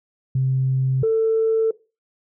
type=tone pair in turn; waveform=sine; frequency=131.6 / 445.7 Hz; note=C3 / A4; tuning=+10 / +22 cents; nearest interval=octave + major sixth; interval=2112 cents; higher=second; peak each=-16 / -14 dBFS; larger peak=second; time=0.35-1.03 / 1.03-1.71 s; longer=neither; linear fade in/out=5 ms; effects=noise-tail reverb RT60 0.3 s tail -20 dB re dry + tanh soft clip ceiling -11 dBFS